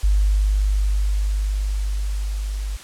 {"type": "tone with level ramp", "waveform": "sine", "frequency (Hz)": 50.5, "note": "G#1", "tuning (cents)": -48, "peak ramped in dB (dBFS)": [-13, -23], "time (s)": [0.03, 2.77], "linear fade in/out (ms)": 10, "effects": ["white hiss -40 dBFS RMS until 2.83 s", "low-pass 9000 Hz 12 dB/octave"]}